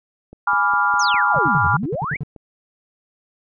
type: click train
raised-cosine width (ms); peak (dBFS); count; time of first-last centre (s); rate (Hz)
2; -26; 11; 0.33-2.363; 4.92
type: chord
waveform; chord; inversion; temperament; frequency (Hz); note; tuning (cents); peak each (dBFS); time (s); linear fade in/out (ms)
sine; G# diminished seventh; none; equal; 830.6 / 987.8 / 1174.7 / 1396.9; G#5 / B5 / D6 / F6; 0 / 0 / 0 / 0; -22 / -21 / -22 / -18; 0.47-1.77; 5
type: exponential two-way sweep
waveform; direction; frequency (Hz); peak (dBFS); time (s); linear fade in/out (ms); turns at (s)
sine; down then up; 6910 to 79.6 to 2367; -22; 0.99-2.17; 10; 1.67
type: tone bursts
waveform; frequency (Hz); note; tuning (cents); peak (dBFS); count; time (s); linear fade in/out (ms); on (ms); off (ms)
triangle; 146.5; D3; -4; -20; 10; 1.36-2.234; 2; 28; 66
effects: none